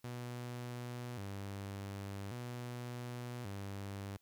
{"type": "tone with vibrato", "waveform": "sawtooth", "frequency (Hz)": 110, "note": "A2", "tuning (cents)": 0, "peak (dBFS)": -38, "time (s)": [0.04, 4.17], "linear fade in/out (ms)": 5, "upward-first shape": "square", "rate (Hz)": 0.44, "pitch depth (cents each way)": 180, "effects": ["white hiss -75 dBFS RMS until 4.21 s"]}